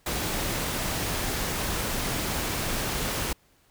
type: noise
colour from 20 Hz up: pink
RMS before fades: -29 dBFS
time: 0.06-3.33 s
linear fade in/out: 5 ms
effects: pink hiss -63 dBFS RMS until 3.7 s